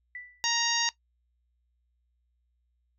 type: tone with exponential decay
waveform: sine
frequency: 1975.5 Hz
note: B6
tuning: in tune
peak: -36 dBFS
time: 0.15-0.5 s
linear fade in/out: 2 ms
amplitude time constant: 74 ms
type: harmonic tone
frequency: 935 Hz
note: A#5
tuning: 5 cents sharp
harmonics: 1 / 2 / 3 / 4 / 5 / 6 / 7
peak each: -33 / -33 / -33 / -33 / -33 / -33 / -33 dBFS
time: 0.44-0.89 s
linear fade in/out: 0 ms
effects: noise-tail reverb RT60 0.1 s tail -17 dB re dry + added 60 Hz sine -70 dBFS peak until 2.98 s